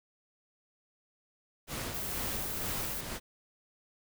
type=noise with tremolo; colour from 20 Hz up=pink; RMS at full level=-37 dBFS; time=1.67-3.2 s; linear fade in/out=50 ms; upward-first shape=sine; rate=2.1 Hz; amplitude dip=45%
type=noise; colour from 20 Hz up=violet; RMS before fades=-38 dBFS; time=1.94-3.01 s; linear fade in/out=5 ms
effects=none